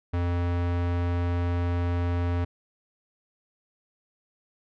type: tone with low-pass filter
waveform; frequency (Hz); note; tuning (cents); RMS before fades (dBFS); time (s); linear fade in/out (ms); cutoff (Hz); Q
square; 87.3; F2; 0; -26; 0.13-2.45; 10; 2400; 0.63
effects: none